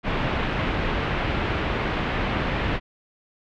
pink low-pass noise, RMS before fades -25 dBFS, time 0.03-2.8 s, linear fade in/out 50 ms, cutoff 3000 Hz, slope 24 dB/octave, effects none

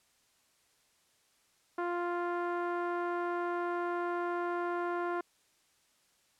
sawtooth tone with low-pass filter, 349.2 Hz, F4, in tune, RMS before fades -34 dBFS, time 1.78-5.21 s, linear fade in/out 5 ms, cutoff 1300 Hz, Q 2.1, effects white hiss -70 dBFS RMS until 6.39 s + low-pass 10000 Hz 12 dB/octave

